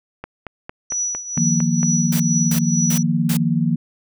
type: click train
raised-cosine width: 0.5 ms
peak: -15 dBFS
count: 8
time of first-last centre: 0.24-1.831 s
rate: 4.4 Hz
type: tone with tremolo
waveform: sine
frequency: 5890 Hz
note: F#8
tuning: 9 cents flat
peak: -18 dBFS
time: 0.9-3.03 s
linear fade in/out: 5 ms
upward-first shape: triangle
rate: 2.2 Hz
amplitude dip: 80%
type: chord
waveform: sine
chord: Eb suspended second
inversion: none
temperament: equal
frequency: 155.56 / 174.61 / 233.1 Hz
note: Eb3 / F3 / Bb3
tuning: 0 / 0 / 0 cents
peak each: -20 dBFS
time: 1.37-3.76 s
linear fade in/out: 5 ms
type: noise bursts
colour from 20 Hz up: white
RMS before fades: -26 dBFS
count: 4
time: 2.12-3.37 s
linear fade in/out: 5 ms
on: 80 ms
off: 310 ms
effects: none